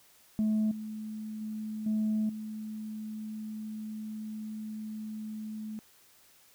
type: tone with level steps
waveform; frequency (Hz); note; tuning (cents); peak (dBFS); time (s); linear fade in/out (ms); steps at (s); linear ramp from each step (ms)
sine; 215.8; A3; -33; -23 / -36 / -34 / -25 / -36; 0.39-5.79; 0; 0.71 / 1.41 / 1.86 / 2.29; 5
effects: tanh soft clip ceiling -23 dBFS + white hiss -61 dBFS RMS until 6.54 s